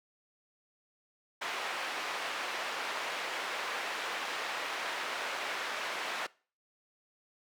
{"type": "band-pass noise", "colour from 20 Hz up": "white", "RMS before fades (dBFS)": -37, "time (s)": [1.41, 6.27], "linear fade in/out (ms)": 10, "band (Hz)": [510, 2300], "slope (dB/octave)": 12, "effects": ["noise-tail reverb RT60 0.4 s tail -23 dB re dry"]}